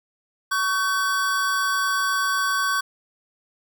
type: tone pair together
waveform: square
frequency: 1123 / 1533.5 Hz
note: C#6 / G6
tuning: +22 / -38 cents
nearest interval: perfect fourth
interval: 540 cents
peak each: -24 dBFS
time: 0.51-2.81 s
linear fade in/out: 10 ms
effects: none